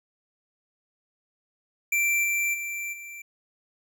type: tone with level steps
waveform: square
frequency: 2349 Hz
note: D7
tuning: in tune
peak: -22 / -24 / -31 / -39 dBFS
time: 1.92-3.22 s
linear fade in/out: 5 ms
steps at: 2.23 / 2.53 / 2.92 s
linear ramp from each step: 20 ms
effects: none